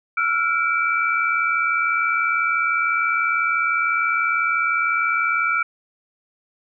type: tone cluster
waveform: sine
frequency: 1337 / 1417 / 2318 Hz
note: E6 / F6 / D7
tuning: +24 / +25 / -23 cents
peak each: -22 dBFS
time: 0.17-5.63 s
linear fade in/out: 5 ms
effects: none